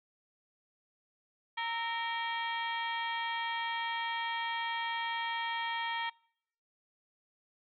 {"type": "harmonic tone with a mistuned harmonic", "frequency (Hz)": 462.4, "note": "A#4", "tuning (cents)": -14, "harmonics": [2, 3, 4, 5, 6, 7, 8, 9], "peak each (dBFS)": [-36, -46, -39, -41, -52, -41, -54, -55], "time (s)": [1.57, 6.1], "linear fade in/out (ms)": 10, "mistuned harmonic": 3, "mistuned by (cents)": -95, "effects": ["noise-tail reverb RT60 0.7 s tail -26 dB re dry"]}